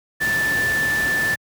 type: tone in noise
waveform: sine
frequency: 1760 Hz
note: A6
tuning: in tune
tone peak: -18 dBFS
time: 0.2-1.36 s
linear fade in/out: 20 ms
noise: pink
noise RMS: -28 dBFS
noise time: 0.2-1.36 s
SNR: +7 dB
effects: high-pass 80 Hz 12 dB/octave